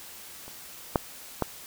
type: clicks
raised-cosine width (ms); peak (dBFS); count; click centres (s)
1; -30 / -7 / -10; 3; 0.48 / 0.958 / 1.423
effects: white hiss -45 dBFS RMS until 1.66 s